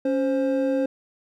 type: tone pair together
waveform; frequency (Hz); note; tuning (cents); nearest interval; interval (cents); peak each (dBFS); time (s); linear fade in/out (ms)
triangle; 276.8 / 525; C#4 / C5; -2 / +6; major seventh; 1108; -21; 0.05-0.86; 5
effects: none

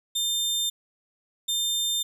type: tone pair in turn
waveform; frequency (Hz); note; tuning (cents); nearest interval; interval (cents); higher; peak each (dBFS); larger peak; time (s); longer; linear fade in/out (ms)
sawtooth; 3600 / 3600; A7 / A7; +39 / +39; unison; 0; neither; -21; neither; 0.15-0.7 / 1.48-2.03; neither; 10
effects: 10-bit

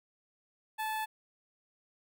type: tone with notch filter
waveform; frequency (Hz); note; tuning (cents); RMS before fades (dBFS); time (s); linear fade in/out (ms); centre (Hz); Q
sawtooth; 870; A5; -20; -35; 0.78-1.06; 20; 5700; 0.92
effects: none

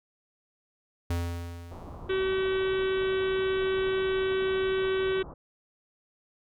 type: tone with exponential decay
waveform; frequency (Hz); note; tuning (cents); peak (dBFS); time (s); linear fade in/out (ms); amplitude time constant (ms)
square; 85.8; F2; -30; -26; 1.1-2.48; 5; 300
type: low-pass noise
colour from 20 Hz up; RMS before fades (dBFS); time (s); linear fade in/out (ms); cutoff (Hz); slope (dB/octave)
pink; -43; 1.71-5.34; 5; 1200; 48
type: harmonic tone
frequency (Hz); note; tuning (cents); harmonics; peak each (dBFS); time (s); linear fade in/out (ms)
380.4; F#4; +48; 1 / 3 / 4 / 5 / 6 / 7 / 8 / 9 / 10; -25 / -40 / -37 / -43 / -44 / -45 / -44 / -44 / -48; 2.09-5.23; 10
effects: none

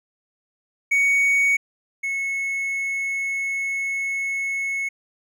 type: tone pair in turn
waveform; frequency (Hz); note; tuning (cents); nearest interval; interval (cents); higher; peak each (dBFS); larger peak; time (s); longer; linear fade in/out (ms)
triangle; 2235 / 2193; C#7 / C#7; +14 / -19; unison; 33; first; -14 / -21; first; 0.91-1.57 / 2.03-4.89; second; 10
effects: none

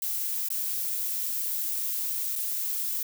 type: noise with dropouts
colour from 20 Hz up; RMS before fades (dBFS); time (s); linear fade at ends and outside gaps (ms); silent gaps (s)
violet; -30; 0.02-3.03; 2; 0.487-0.502 / 2.355-2.359
effects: none

